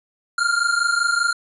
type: tone pair together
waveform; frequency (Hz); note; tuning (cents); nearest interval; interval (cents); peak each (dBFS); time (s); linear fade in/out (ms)
square; 1387.9 / 1413; F6 / F6; -11 / +20; unison; 31; -21; 0.38-1.33; 5
effects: resampled to 24000 Hz + 9-bit